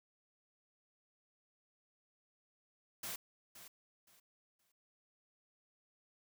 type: noise with echo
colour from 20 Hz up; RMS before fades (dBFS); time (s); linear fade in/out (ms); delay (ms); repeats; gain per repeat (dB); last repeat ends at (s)
white; -43; 3.03-3.16; 5; 520; 3; -12; 4.72
effects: none